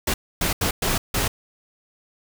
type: noise bursts at uneven times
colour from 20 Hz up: pink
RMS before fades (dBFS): -22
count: 5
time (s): 0.07-0.14 / 0.41-0.53 / 0.61-0.71 / 0.82-0.98 / 1.14-1.28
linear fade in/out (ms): 5
effects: none